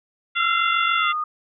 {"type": "harmonic tone", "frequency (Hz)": 690, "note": "F5", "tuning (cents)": -21, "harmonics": [2, 3, 4, 5], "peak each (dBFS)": [-23, -25, -26, -27], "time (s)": [0.35, 1.13], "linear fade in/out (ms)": 20}
{"type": "tone with pitch glide", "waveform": "sine", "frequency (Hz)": [1333, 1229.4], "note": ["E6", "D#6"], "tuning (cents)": [19, -21], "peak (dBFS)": -22, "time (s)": [0.39, 1.24], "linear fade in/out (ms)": 5, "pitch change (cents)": -140, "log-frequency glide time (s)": [0.97, 1.08]}
{"effects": []}